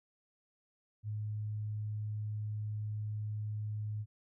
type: tone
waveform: sine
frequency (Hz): 106.2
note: G#2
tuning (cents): +39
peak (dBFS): -35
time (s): 1.03-4.06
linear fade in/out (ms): 50
effects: none